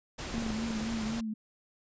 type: noise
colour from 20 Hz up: pink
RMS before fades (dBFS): -39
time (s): 0.18-1.21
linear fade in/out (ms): 10
type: tone with vibrato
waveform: sine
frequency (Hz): 222.9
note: A3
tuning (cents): +23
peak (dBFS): -32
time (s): 0.34-1.34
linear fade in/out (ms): 10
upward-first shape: triangle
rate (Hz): 3.9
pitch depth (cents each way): 69
type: clicks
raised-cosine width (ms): 2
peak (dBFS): -26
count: 7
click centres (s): 0.342 / 0.381 / 0.423 / 0.464 / 0.504 / 0.707 / 0.809
effects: resampled to 16000 Hz